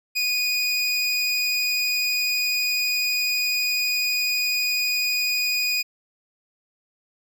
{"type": "tone pair together", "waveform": "square", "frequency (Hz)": [2472, 4944], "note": ["D#7", "D#8"], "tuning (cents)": [-12, -12], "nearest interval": "octave", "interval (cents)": 1200, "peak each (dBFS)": [-24, -25], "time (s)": [0.15, 5.83], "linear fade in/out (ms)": 20, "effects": []}